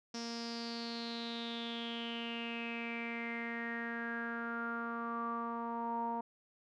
sawtooth tone with low-pass filter sweep, 233.1 Hz, A#3, in tune, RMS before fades -40 dBFS, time 0.14-6.21 s, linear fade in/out 5 ms, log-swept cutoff 5500 to 880 Hz, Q 8.9, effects none

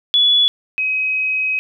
sine tone pair in turn, 3415 / 2535 Hz, G#7 / D#7, +48 / +32 cents, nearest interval perfect fourth, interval 516 cents, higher first, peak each -10 / -16 dBFS, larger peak first, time 0.14-0.48 / 0.78-1.59 s, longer second, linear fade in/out 0 ms, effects none

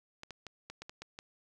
clicks, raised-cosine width 0.2 ms, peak -27 dBFS, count 8, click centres 0.234 / 0.307 / 0.467 / 0.7 / 0.82 / 0.895 / 1.02 / 1.189 s, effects none

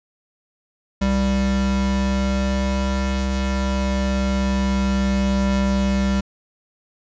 square tone pair together, 65.54 / 196.4 Hz, C2 / G3, +4 / +4 cents, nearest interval octave + perfect fifth, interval 1900 cents, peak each -22 / -21 dBFS, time 1.01-6.21 s, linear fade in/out 10 ms, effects resampled to 16000 Hz

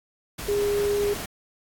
sine tone in noise, 408.7 Hz, G#4, 28 cents flat, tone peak -21 dBFS, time 0.48-1.14 s, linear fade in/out 10 ms, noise pink, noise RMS -34 dBFS, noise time 0.38-1.26 s, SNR +10 dB, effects AAC 64 kbps

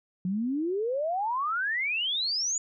sine exponential sweep, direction up, 176.6 to 7040 Hz, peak -26 dBFS, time 0.25-2.58 s, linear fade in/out 2 ms, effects none

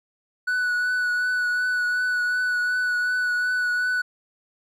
triangle tone with vibrato, 1480 Hz, F#6, in tune, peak -19 dBFS, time 0.47-4.02 s, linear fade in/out 10 ms, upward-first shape triangle, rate 2.7 Hz, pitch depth 21 cents each way, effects none

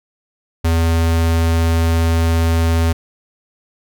square tone, 82.6 Hz, E2, 4 cents sharp, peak -13 dBFS, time 0.64-2.93 s, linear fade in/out 10 ms, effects none

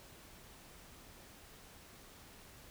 silence, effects pink hiss -57 dBFS RMS until 2.7 s

